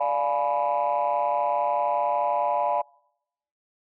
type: chord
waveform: sine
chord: D diminished seventh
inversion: none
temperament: equal with one note detuned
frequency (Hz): 587.3 / 698.5 / 843.2 / 987.8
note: D5 / F5 / Ab5 / Cb6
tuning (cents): 0 / 0 / +26 / 0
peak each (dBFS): -26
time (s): 0-2.82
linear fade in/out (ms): 10
effects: noise-tail reverb RT60 0.8 s tail -26 dB re dry + tanh soft clip ceiling -15 dBFS